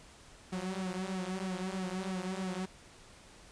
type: tone with flanger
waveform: sawtooth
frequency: 186.8 Hz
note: F#3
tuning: 17 cents sharp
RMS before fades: -37 dBFS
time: 0.52-2.66 s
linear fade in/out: 10 ms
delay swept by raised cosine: 1.9 to 7.5 ms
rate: 3.1 Hz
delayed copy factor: -0.8
effects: pink hiss -56 dBFS RMS until 3.51 s + resampled to 22050 Hz